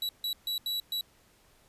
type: tone bursts at uneven times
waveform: 45% pulse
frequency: 3922 Hz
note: B7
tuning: 13 cents flat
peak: -30 dBFS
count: 5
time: 0.02-0.09 / 0.24-0.33 / 0.47-0.58 / 0.66-0.8 / 0.92-1.01 s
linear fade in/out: 2 ms
effects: pink hiss -63 dBFS RMS until 1.68 s + resampled to 32000 Hz